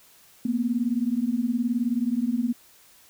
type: beating tone pair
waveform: sine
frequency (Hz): 230 / 249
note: A#3 / B3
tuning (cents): -23 / +14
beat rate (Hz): 19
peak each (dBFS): -25 / -25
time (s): 0.45-2.53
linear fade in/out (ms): 5
effects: white hiss -55 dBFS RMS until 3.09 s